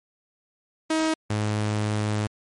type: tone pair in turn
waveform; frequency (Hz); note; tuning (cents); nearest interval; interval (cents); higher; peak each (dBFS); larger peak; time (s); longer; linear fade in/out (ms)
sawtooth; 317.5 / 105.95; D#4 / G#2; +35 / +35; octave + perfect fifth; 1900; first; -17 / -19; first; 0.9-1.14 / 1.3-2.27; second; 5
effects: low-pass 11000 Hz 12 dB/octave + MP3 48 kbps